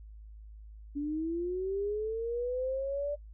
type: linear sweep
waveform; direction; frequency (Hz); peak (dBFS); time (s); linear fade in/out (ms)
sine; up; 283.1 to 587; -30; 0.95-3.16; 20
effects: noise-tail reverb RT60 0.1 s tail -18 dB re dry + added 53 Hz sine -46 dBFS peak until 3.33 s